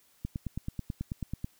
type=click train; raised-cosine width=5 ms; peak=-21 dBFS; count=12; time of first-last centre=0.25-1.444 s; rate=9.21 Hz; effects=white hiss -65 dBFS RMS until 1.59 s